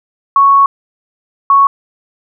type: tone bursts at uneven times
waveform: sine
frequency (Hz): 1108.7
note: C#6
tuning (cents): 0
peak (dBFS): -4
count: 2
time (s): 0.36-0.66 / 1.5-1.67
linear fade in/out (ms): 2
effects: none